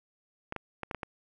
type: clicks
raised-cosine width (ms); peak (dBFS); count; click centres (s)
0.5; -20; 6; 0.524 / 0.563 / 0.833 / 0.912 / 0.947 / 1.032
effects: none